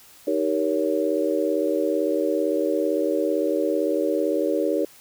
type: chord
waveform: sine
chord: Eb dominant seventh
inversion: none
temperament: just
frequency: 311.1 / 388.9 / 466.7 / 560 Hz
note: Eb4 / G4 / Bb4 / Db5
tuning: 0 / -14 / +2 / +18 cents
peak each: -25 / -26 / -26 / -25 dBFS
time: 0.27-4.85 s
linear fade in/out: 5 ms
effects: white hiss -50 dBFS RMS until 5 s